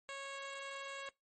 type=tone; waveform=10% pulse; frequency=550 Hz; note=C#5; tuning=14 cents flat; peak=-35 dBFS; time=0.09-1.09 s; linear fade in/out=0 ms; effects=noise-tail reverb RT60 0.2 s tail -23 dB re dry + MP3 32 kbps